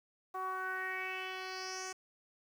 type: tone with low-pass filter sweep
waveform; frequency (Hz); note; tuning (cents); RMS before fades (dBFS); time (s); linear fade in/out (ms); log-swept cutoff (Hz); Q
10% pulse; 374.6; F#4; +21; -40; 0.34-1.93; 10; 970 to 7300; 4.3
effects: 10-bit